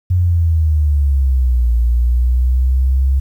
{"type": "exponential two-way sweep", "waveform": "sine", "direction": "down then up", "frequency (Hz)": [91.5, 58.27, 67.3], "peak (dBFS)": -10, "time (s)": [0.1, 3.2], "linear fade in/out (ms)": 10, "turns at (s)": 1.73, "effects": ["8-bit"]}